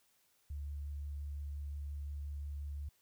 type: tone with vibrato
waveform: sine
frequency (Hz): 72.1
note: D2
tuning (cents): -31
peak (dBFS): -39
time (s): 0.5-2.89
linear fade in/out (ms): 5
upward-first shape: triangle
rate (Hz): 5.7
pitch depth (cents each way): 11
effects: white hiss -73 dBFS RMS until 3.01 s